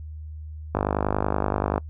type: click train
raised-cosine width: 1 ms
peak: -8 dBFS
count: 53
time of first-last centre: 0.75-1.78 s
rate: 50.5 Hz
effects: noise-tail reverb RT60 0.1 s tail -26 dB re dry + added 77 Hz sine -34 dBFS peak until 1.89 s